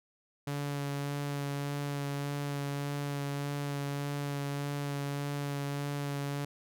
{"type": "tone with vibrato", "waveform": "sawtooth", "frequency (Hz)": 142.5, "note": "C#3", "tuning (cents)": 48, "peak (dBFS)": -29, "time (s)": [0.47, 6.45], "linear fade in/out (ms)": 5, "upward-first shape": "sine", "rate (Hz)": 1.7, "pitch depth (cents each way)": 13, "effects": []}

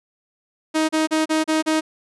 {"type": "tone bursts", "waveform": "sawtooth", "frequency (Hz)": 314.2, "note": "D#4", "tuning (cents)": 17, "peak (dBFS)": -13, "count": 6, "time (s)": [0.74, 1.81], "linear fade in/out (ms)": 20, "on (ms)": 150, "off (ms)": 34, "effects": ["resampled to 24000 Hz"]}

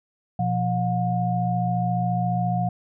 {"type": "tone cluster", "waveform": "sine", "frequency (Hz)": [121.1, 175.5, 718], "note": ["B2", "F3", "F5"], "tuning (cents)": [-34, 9, 48], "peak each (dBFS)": -25, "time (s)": [0.39, 2.69], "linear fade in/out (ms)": 5, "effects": []}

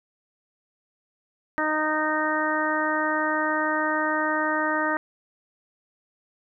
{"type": "harmonic tone", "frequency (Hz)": 308.8, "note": "D#4", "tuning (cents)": -13, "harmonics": [1, 2, 3, 4, 5, 6], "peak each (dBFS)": [-29, -29, -29, -29, -29, -29], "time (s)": [1.58, 4.97], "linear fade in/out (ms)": 0, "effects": []}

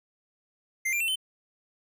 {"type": "tone with pitch steps", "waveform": "square", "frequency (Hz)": [2093, 2377, 2699, 3064], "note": ["C7", "D7", "E7", "G7"], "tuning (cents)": [0, 20, 40, -40], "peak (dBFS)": -26, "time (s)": [0.85, 1.158], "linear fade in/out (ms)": 10, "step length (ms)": 77, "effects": []}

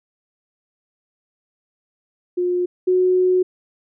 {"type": "tone pair in turn", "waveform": "sine", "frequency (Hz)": [357.3, 366.9], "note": ["F4", "F#4"], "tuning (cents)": [40, -15], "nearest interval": "unison", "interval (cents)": 45, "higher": "second", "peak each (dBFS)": [-17, -13], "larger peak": "second", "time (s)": [[2.37, 2.66], [2.87, 3.43]], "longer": "second", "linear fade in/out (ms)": 10, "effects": []}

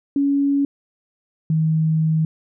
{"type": "tone pair in turn", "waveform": "sine", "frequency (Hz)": [280.7, 158.54], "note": ["C#4", "D#3"], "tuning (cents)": [22, 33], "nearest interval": "minor seventh", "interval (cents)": 989, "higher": "first", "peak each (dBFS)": -15, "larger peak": "neither", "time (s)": [[0.16, 0.65], [1.5, 2.25]], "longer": "second", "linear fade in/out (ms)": 2, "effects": []}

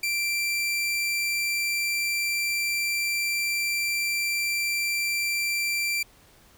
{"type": "tone", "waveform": "sawtooth", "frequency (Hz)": 2353, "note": "D7", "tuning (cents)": 3, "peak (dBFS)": -21, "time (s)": [0.03, 6.03], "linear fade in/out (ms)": 5, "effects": ["pink hiss -56 dBFS RMS until 6.57 s"]}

